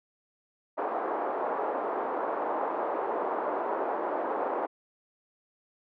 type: band-pass noise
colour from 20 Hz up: white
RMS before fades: -31 dBFS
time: 0.77-4.67 s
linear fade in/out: 20 ms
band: 340 to 1000 Hz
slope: 24 dB/octave
effects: none